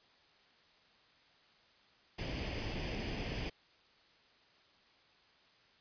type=noise with comb filter; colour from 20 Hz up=pink; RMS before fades=-39 dBFS; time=2.18-3.5 s; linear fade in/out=10 ms; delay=0.38 ms; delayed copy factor=+0.65; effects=white hiss -66 dBFS RMS until 5.8 s + resampled to 11025 Hz